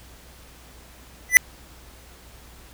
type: tone with exponential growth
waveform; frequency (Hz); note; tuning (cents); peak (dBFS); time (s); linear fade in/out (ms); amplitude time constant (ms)
square; 1992; B6; +14; -4; 1.29-1.37; 0; 17
effects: added 60 Hz sine -49 dBFS peak until 2.73 s + pink hiss -49 dBFS RMS until 2.73 s